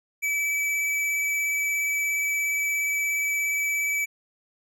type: tone with vibrato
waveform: square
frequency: 2300 Hz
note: D7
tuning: 37 cents flat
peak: -24 dBFS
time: 0.22-4.06 s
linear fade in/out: 20 ms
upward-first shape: sine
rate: 17 Hz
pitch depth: 13 cents each way
effects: none